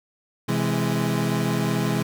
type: chord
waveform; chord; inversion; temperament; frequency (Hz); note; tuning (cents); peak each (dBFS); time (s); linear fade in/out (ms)
30% pulse; C augmented; none; equal with one note detuned; 129.09 / 164.81 / 207.7; C3 / E3 / G#3; -23 / 0 / 0; -23; 0.48-2.03; 10
effects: none